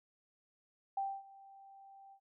sine tone with ADSR envelope, 784 Hz, G5, in tune, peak -32 dBFS, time 0.97-2.2 s, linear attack 5 ms, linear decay 250 ms, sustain -22 dB, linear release 77 ms, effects noise-tail reverb RT60 0.3 s tail -23 dB re dry

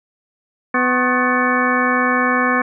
harmonic tone with a mistuned harmonic, 250 Hz, B3, 21 cents sharp, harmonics 1 / 2 / 3 / 4 / 5 / 6 / 7 / 9, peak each -20 / -23 / -25 / -20 / -24 / -24 / -20 / -25 dBFS, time 0.74-2.62 s, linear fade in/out 5 ms, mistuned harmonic 4, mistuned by +140 cents, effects none

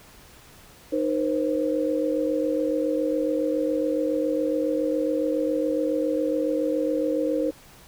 sine tone cluster, 307.8 / 482.8 / 530 Hz, D#4 / B4 / C5, -19 / -39 / +22 cents, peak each -25 / -27 / -26 dBFS, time 0.92-7.51 s, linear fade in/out 10 ms, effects pink hiss -50 dBFS RMS until 7.87 s

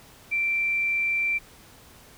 sine tone, 2349 Hz, D7, in tune, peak -22 dBFS, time 0.31-1.39 s, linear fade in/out 20 ms, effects pink hiss -51 dBFS RMS until 2.17 s

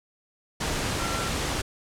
sine tone in noise, 1359 Hz, F6, 48 cents flat, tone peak -33 dBFS, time 0.99-1.29 s, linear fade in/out 10 ms, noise pink, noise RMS -28 dBFS, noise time 0.6-1.62 s, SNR -8 dB, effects low-pass 9000 Hz 12 dB/octave

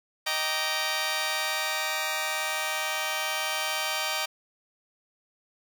10% pulse chord, Eb major seventh, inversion none, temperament just, 622.3 / 777.8 / 933.4 / 1166.7 Hz, Eb5 / G5 / Bb5 / D6, 0 / -14 / +2 / -12 cents, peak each -24 / -25 / -25 / -27 dBFS, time 0.26-4.26 s, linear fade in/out 10 ms, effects none

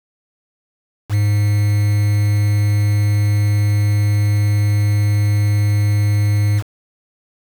triangle tone with quantisation, 103.5 Hz, G#2, 5 cents flat, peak -10 dBFS, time 1.09-6.63 s, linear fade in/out 50 ms, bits 5, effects none

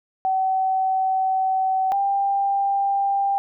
sine tone pair in turn, 760 / 793.3 Hz, F#5 / G5, +46 / +20 cents, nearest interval minor second, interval 74 cents, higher second, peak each -18 dBFS, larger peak neither, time 0.25-1.92 / 1.92-3.38 s, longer first, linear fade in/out 0 ms, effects none

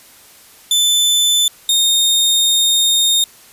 sawtooth tone pair in turn, 3520 / 3684 Hz, A7 / A#7, 0 / -21 cents, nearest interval minor second, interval 79 cents, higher second, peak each -8 dBFS, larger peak neither, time 0.71-1.48 / 1.69-3.24 s, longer second, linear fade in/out 2 ms, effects white hiss -44 dBFS RMS until 3.52 s + resampled to 32000 Hz

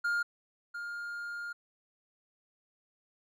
triangle tone pair in turn, 1411 / 1411 Hz, F6 / F6, +17 / +17 cents, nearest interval unison, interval 0 cents, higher neither, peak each -26 / -35 dBFS, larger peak first, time 0.04-0.23 / 0.74-1.53 s, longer second, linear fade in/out 10 ms, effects none

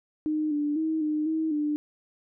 sine tone with pitch steps, 307.2 / 294.1 / 317.5 / 304.4 / 318.1 / 297.9 Hz, D#4 / D4 / D#4 / D#4 / D#4 / D4, -22 / +3 / +35 / -38 / +38 / +25 cents, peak -24 dBFS, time 0.26-1.76 s, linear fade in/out 0 ms, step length 250 ms, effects none

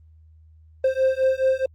triangle beating tone pair, 523.3 / 528 Hz, C5 / C5, 0 / +16 cents, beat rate 4.7 Hz, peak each -19 dBFS, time 0.84-1.66 s, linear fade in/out 5 ms, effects added 79 Hz sine -48 dBFS peak until 1.74 s + Opus 24 kbps

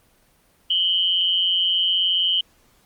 sine tone pair together, 2960 / 3139 Hz, F#7 / G7, 0 / +2 cents, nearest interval minor second, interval 102 cents, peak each -20 dBFS, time 0.7-2.41 s, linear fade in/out 5 ms, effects pink hiss -59 dBFS RMS until 2.85 s + Opus 24 kbps

